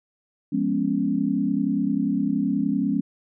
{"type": "chord", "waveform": "sine", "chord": "C# dominant seventh", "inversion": "first", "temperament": "equal", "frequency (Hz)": [174.61, 207.7, 246.9, 277.2], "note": ["E#3", "G#3", "B3", "C#4"], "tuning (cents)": [0, 0, 0, 0], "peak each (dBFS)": [-29, -25, -27, -24], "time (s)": [0.52, 3.01], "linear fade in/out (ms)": 10, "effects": []}